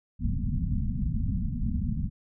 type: low-pass noise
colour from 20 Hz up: pink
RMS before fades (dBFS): -28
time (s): 0.19-2.1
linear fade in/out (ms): 50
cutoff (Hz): 250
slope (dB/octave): 96
effects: none